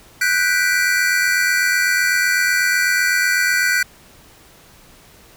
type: chord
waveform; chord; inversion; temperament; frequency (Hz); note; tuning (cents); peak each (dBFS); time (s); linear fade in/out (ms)
square; G major seventh; third; equal; 1480 / 1568 / 1975.5 / 2349; F#6 / G6 / B6 / D7; 0 / 0 / 0 / 0; -19 / -22 / -21 / -25; 0.21-3.83; 5
effects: pink hiss -47 dBFS RMS until 5.36 s